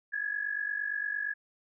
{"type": "tone pair together", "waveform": "sine", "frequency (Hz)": [1661.2, 1709.9], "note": ["G#6", "A6"], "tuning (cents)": [0, -50], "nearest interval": "minor second", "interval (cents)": 50, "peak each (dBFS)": [-33, -34], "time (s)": [0.12, 1.34], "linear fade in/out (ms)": 20, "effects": []}